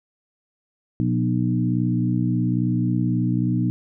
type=harmonic tone with a mistuned harmonic; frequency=61.1 Hz; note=B1; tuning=18 cents flat; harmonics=2 / 3 / 4 / 5; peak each=-22 / -24 / -25 / -26 dBFS; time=1-3.7 s; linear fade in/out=0 ms; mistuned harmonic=3; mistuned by=-24 cents; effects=none